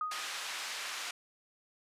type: tone with exponential decay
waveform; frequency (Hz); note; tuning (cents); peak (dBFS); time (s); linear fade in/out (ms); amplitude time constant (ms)
sine; 1245; D#6; +1; -30; 0.01-0.52; 2; 110
type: band-pass noise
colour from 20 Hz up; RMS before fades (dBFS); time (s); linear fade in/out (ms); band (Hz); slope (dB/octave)
pink; -40; 0.11-1.11; 5; 1300 to 6900; 12
effects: resampled to 32000 Hz